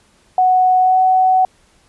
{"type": "tone with pitch glide", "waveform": "sine", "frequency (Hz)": [740, 748.2], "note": ["F#5", "F#5"], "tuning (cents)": [0, 19], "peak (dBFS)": -9, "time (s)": [0.38, 1.45], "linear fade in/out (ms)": 2, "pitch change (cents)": 19, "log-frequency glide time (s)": [0.8, 0.98], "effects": ["pink hiss -54 dBFS RMS until 1.88 s", "resampled to 24000 Hz"]}